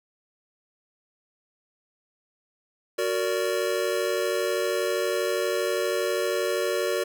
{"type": "chord", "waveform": "square", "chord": "Gb augmented", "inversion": "none", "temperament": "just", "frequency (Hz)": [370, 462.5, 578.1], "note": ["Gb4", "Bb4", "D5"], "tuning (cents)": [0, -14, -27], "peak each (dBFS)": -29, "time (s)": [2.98, 7.04], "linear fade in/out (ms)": 10, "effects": []}